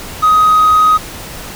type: tone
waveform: triangle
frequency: 1256 Hz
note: D#6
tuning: 16 cents sharp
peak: -3 dBFS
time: 0.22-0.98 s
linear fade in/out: 20 ms
effects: tanh soft clip ceiling -1 dBFS + pink hiss -28 dBFS RMS until 1.55 s